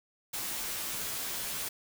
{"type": "noise with comb filter", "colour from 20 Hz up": "white", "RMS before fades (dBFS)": -36, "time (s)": [0.33, 1.69], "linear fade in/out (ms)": 10, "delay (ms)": 13, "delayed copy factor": -0.75, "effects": []}